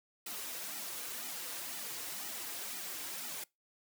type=noise with flanger; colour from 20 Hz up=white; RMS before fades=-42 dBFS; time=0.26-3.44 s; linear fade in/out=5 ms; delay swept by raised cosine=1.8 to 5.3 ms; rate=2 Hz; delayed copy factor=-0.9; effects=noise-tail reverb RT60 0.2 s tail -23 dB re dry + high-pass 200 Hz 12 dB/octave